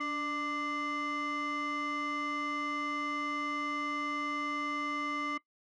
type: tone with frequency modulation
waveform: sine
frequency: 1180 Hz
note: D6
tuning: 8 cents sharp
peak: -29 dBFS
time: 0-5.38 s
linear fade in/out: 10 ms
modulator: 890 Hz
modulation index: 1.1
effects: noise-tail reverb RT60 0.1 s tail -21 dB re dry + tanh soft clip ceiling -31 dBFS